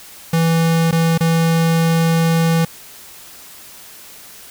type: tone with dropouts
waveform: square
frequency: 164.81 Hz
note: E3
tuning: in tune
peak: -13 dBFS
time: 0.33-2.65 s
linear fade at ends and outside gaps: 5 ms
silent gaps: 0.912-0.925 / 1.178-1.206 s
effects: white hiss -39 dBFS RMS until 4.5 s